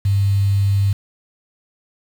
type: tone with quantisation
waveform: sine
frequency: 99.3 Hz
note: G2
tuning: 23 cents sharp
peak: -13 dBFS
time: 0.05-0.93 s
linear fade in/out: 5 ms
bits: 6
effects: none